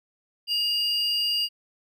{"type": "tone pair together", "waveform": "triangle", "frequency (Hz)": [2850, 4785], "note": ["F7", "D8"], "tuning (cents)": [34, 32], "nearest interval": "major sixth", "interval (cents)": 898, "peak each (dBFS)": -24, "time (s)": [0.47, 1.49], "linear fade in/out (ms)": 50, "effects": []}